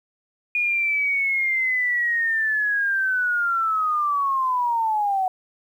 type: linear sweep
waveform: sine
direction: down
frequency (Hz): 2451 to 738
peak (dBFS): -19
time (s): 0.55-5.28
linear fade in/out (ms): 2
effects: 9-bit